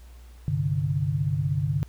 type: chord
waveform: sine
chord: G suspended fourth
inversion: none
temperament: just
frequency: 98 / 130.67 / 147 Hz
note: G2 / C3 / D3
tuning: 0 / -2 / +2 cents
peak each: -29 / -28 / -25 dBFS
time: 0.48-1.83 s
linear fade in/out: 0 ms
effects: added 60 Hz sine -44 dBFS peak until 1.88 s + pink hiss -58 dBFS RMS until 1.88 s